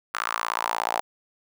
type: tone with high-pass filter sweep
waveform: sawtooth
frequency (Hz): 56.8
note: A#1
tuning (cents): -44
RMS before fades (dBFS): -28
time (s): 0.14-1.01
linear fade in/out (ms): 0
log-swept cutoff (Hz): 1300 to 770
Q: 3.9
effects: none